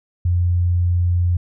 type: tone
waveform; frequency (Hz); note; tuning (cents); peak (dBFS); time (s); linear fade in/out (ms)
sine; 88; F2; +14; -14; 0.25-1.37; 5
effects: none